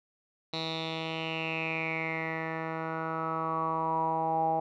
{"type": "tone with low-pass filter sweep", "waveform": "10% pulse", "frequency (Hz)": 161.5, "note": "E3", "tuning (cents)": -35, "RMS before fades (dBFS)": -32, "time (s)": [0.53, 4.6], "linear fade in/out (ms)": 5, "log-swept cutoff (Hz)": [4000, 760], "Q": 8.1, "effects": []}